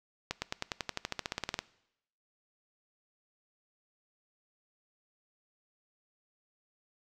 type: accelerating click train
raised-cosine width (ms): 0.2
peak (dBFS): -15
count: 18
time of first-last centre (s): 0.31-1.59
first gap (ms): 110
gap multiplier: 0.95
effects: noise-tail reverb RT60 0.8 s tail -20 dB re dry